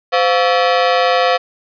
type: ring-modulated tone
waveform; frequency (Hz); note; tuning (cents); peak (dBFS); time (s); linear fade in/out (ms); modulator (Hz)
sawtooth; 612; D#5; -29; -4; 0.12-1.38; 20; 97.4
effects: resampled to 11025 Hz + 7-bit